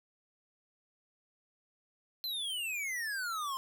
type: exponential sweep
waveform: square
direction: down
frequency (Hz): 4160 to 1038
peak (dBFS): -35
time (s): 2.24-3.57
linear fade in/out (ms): 0
effects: none